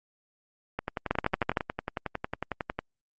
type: two click trains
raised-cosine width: 0.5 ms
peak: -15 / -9 dBFS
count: 23 / 7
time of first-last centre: 0.79-2.79 / 1.11-1.572 s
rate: 11 / 13 Hz
effects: Opus 48 kbps